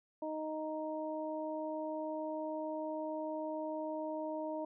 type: harmonic tone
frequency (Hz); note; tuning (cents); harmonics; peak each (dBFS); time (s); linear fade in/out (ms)
311.1; D#4; 0; 1 / 2 / 3; -41 / -39 / -44; 0.22-4.65; 5
effects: none